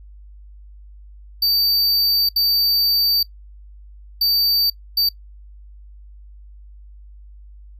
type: tone bursts at uneven times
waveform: square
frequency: 4620 Hz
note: D8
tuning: 29 cents flat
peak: -15 dBFS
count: 4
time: 1.42-2.29 / 2.36-3.23 / 4.21-4.7 / 4.97-5.09 s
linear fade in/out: 5 ms
effects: noise-tail reverb RT60 0.1 s tail -20 dB re dry + added 50 Hz sine -39 dBFS peak until 7.79 s